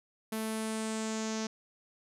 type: tone with low-pass filter sweep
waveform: sawtooth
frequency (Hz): 220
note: A3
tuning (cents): 0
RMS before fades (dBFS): -35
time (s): 0.32-1.47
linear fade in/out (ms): 5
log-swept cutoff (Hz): 12000 to 5900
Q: 3.9
effects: none